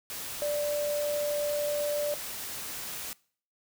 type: tone in noise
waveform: sine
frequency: 587.3 Hz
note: D5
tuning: in tune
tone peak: -27 dBFS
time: 0.42-2.14 s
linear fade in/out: 0 ms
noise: white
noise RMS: -38 dBFS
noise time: 0.1-3.13 s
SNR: +8 dB
effects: noise-tail reverb RT60 0.5 s tail -23 dB re dry